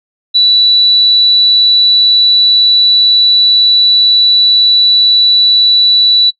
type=tone; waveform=sine; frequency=3951 Hz; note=B7; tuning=in tune; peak=-4 dBFS; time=0.34-6.31 s; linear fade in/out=20 ms; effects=noise-tail reverb RT60 0.1 s tail -22 dB re dry